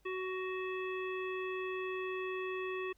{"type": "harmonic tone", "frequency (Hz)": 372.9, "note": "F#4", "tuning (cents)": 14, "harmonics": [1, 3, 5, 7, 9], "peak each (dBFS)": [-37, -44, -46, -45, -56], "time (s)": [0.05, 2.93], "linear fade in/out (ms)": 10, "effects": ["added 50 Hz sine -70 dBFS peak until 2.97 s", "pink hiss -74 dBFS RMS until 2.97 s"]}